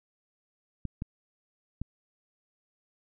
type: clicks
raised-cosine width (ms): 5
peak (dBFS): -21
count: 3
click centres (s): 0.853 / 1.021 / 1.816
effects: none